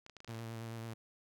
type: clicks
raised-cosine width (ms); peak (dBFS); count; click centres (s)
0.2; -34; 9; 0.064 / 0.097 / 0.167 / 0.204 / 0.246 / 0.277 / 0.309 / 0.347 / 0.391
type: tone with vibrato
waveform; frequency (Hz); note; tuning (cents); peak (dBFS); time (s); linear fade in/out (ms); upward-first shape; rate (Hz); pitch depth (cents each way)
sawtooth; 114.1; A#2; -37; -38; 0.28-0.94; 10; sine; 9.1; 26
effects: none